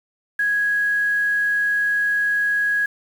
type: tone with quantisation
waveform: sine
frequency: 1661.2 Hz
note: G#6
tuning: in tune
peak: -17 dBFS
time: 0.39-2.86 s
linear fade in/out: 5 ms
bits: 7
effects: none